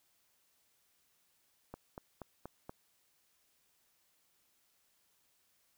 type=click train; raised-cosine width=1 ms; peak=-30 dBFS; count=5; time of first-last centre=1.74-2.695 s; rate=4.19 Hz; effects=white hiss -74 dBFS RMS until 5.77 s